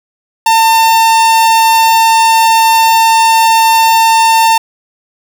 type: tone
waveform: 45% pulse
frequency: 901 Hz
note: A5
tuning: 41 cents sharp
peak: -5 dBFS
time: 0.46-4.58 s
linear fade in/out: 5 ms
effects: none